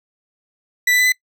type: tone with pitch steps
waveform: 40% pulse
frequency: 1975.5 / 1988.1 / 2001 / 2014 Hz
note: B6 / B6 / B6 / B6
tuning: 0 / +11 / +22 / +33 cents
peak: -12 dBFS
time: 0.87-1.122 s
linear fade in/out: 5 ms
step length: 63 ms
effects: noise-tail reverb RT60 0.1 s tail -22 dB re dry